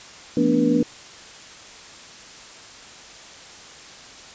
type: tone cluster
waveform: sine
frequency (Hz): 169.1 / 224.4 / 247.4 / 292.9 / 481.6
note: E3 / A3 / B3 / D4 / B4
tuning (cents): +44 / +34 / +3 / -5 / -44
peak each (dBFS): -27 / -24 / -20 / -20 / -24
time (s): 0.37-0.83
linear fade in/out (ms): 2
effects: white hiss -42 dBFS RMS until 4.34 s + resampled to 16000 Hz